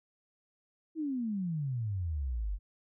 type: exponential sweep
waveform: sine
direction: down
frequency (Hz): 329.6 to 44.62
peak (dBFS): -31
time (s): 0.95-2.59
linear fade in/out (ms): 50
effects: none